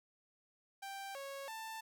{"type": "tone with pitch steps", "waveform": "sawtooth", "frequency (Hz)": [785, 551, 888], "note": ["G5", "C#5", "A5"], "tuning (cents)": [2, -11, 16], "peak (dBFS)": -40, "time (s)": [0.82, 1.81], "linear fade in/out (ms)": 10, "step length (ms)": 330, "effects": []}